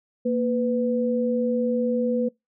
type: tone pair together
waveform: sine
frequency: 233.1 / 497.6 Hz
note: A#3 / B4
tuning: 0 / +13 cents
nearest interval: octave + minor second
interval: 1313 cents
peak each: -23 dBFS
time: 0.25-2.29 s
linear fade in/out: 10 ms
effects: noise-tail reverb RT60 0.2 s tail -26 dB re dry